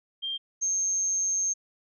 sine tone pair in turn, 3184 / 6394 Hz, G7 / G8, +26 / +33 cents, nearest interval octave, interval 1207 cents, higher second, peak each -29 / -24 dBFS, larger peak second, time 0.22-0.38 / 0.61-1.54 s, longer second, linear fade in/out 20 ms, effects none

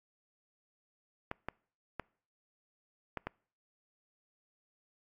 clicks, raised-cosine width 0.5 ms, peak -21 dBFS, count 5, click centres 1.314 / 1.486 / 1.997 / 3.173 / 3.27 s, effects noise-tail reverb RT60 0.5 s tail -26 dB re dry + AAC 64 kbps

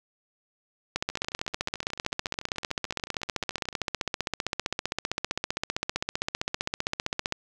two click trains, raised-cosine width 0.2 ms, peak -10 / -23 dBFS, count 99 / 37, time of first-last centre 0.96-7.324 / 1.1-3.728 s, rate 15.4 / 13.7 Hz, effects none

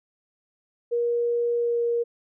sine tone with pitch glide, 474.6 to 471.3 Hz, A#4 to A#4, +31 to +19 cents, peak -21 dBFS, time 0.91-2.04 s, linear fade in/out 20 ms, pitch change -12 cents, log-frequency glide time 1.55-1.81 s, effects none

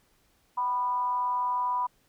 sine tone with frequency modulation, 987.8 Hz, B5, in tune, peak -25 dBFS, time 0.57-1.87 s, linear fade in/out 10 ms, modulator 229 Hz, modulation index 0.35, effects pink hiss -67 dBFS RMS until 2.08 s

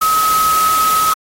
sine tone in noise, 1278 Hz, D#6, 46 cents sharp, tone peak -11 dBFS, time 0.01-1.14 s, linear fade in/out 10 ms, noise white, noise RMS -21 dBFS, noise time 0.01-1.14 s, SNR +7 dB, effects AAC 48 kbps

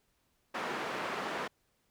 white band-pass noise, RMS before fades -37 dBFS, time 0.54-1.48 s, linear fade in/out 10 ms, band 230 to 1500 Hz, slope 12 dB/octave, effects pink hiss -75 dBFS RMS until 1.9 s

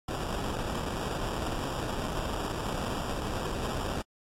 pink noise with sample-and-hold, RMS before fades -33 dBFS, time 0.08-4.02 s, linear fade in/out 5 ms, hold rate 2100 Hz, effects low-pass 11000 Hz 12 dB/octave + AAC 64 kbps

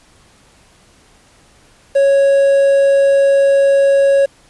triangle tone with quantisation, 553 Hz, C#5, 4 cents flat, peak -6 dBFS, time 1.95-4.26 s, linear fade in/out 10 ms, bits 6, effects pink hiss -49 dBFS RMS until 4.49 s + resampled to 24000 Hz

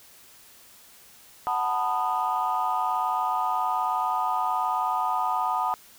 sine chord, B dominant seventh, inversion second, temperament just, 740.8 / 889 / 987.8 / 1234.7 Hz, F#5 / A5 / B5 / D#6, +2 / +18 / 0 / -14 cents, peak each -28 dBFS, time 1.47-5.74 s, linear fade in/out 0 ms, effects tanh soft clip ceiling -15 dBFS + white hiss -52 dBFS RMS until 5.98 s

